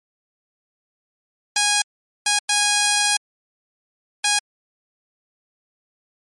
5% pulse tone bursts at uneven times, 825 Hz, G#5, 12 cents flat, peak -4 dBFS, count 4, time 1.56-1.82 / 2.26-2.39 / 2.49-3.17 / 4.24-4.39 s, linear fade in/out 5 ms, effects MP3 48 kbps

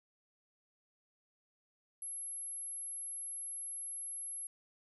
sine tone, 11080 Hz, F9, 15 cents flat, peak -40 dBFS, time 2.02-4.47 s, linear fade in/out 2 ms, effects none

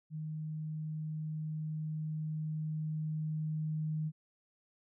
sine tone with level ramp, 155.3 Hz, D#3, 3 cents flat, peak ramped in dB -37 to -32 dBFS, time 0.1-4.12 s, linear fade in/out 50 ms, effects none

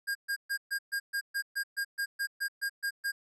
square tone bursts, 1616 Hz, G#6, 48 cents flat, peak -30 dBFS, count 15, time 0.07-3.12 s, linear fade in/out 20 ms, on 82 ms, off 130 ms, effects resampled to 32000 Hz

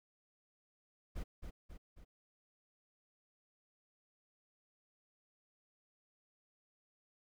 brown noise with echo, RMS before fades -40 dBFS, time 1.15-1.24 s, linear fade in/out 20 ms, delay 270 ms, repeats 3, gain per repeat -5 dB, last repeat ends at 2.05 s, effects none

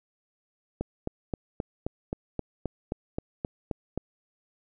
click train, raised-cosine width 2 ms, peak -16 dBFS, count 13, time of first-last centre 0.81-3.976 s, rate 3.79 Hz, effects none

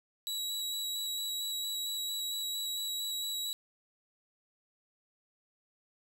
sawtooth tone with vibrato, 3893 Hz, B7, 26 cents flat, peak -31 dBFS, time 0.27-3.53 s, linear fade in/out 0 ms, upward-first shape square, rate 4.4 Hz, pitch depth 9 cents each way, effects none

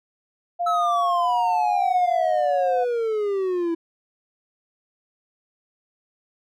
sine tone with pitch glide, 698.5 to 721.9 Hz, F5 to F#5, 0 to -43 cents, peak -21 dBFS, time 0.59-2.85 s, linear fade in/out 20 ms, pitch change +57 cents, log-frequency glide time 1.23-1.3 s
triangle exponential sweep, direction down, 1318.5 to 328.9 Hz, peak -19 dBFS, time 0.66-3.75 s, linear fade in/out 10 ms
effects none

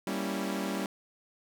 sawtooth chord, G diminished seventh, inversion none, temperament equal, 196 / 233.1 / 277.2 / 329.6 Hz, G3 / Bb3 / Db4 / Fb4, 0 / 0 / 0 / 0 cents, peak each -30 / -35 / -33 / -35 dBFS, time 0.07-0.86 s, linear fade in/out 2 ms, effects none

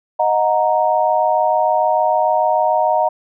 sine chord, D# minor, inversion none, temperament equal with one note detuned, 622.3 / 729 / 932.3 Hz, D#5 / F#5 / A#5, 0 / -26 / 0 cents, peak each -17 dBFS, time 0.19-3.09 s, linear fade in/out 10 ms, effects none

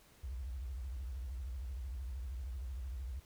sine tone with vibrato, 63.6 Hz, C2, 48 cents flat, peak -39 dBFS, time 0.23-3.2 s, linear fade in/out 10 ms, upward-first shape sine, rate 13 Hz, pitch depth 220 cents each way, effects pink hiss -64 dBFS RMS until 3.25 s

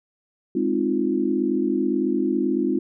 sine chord, F minor seventh, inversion first, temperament equal, 207.7 / 261.6 / 311.1 / 349.2 Hz, Ab3 / C4 / Eb4 / F4, 0 / 0 / 0 / 0 cents, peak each -27 / -24 / -25 / -24 dBFS, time 0.55-2.79 s, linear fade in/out 5 ms, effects none

